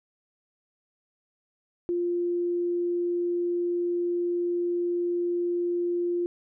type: tone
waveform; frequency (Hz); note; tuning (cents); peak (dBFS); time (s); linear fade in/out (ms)
sine; 349.2; F4; 0; -24; 1.89-6.26; 0
effects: none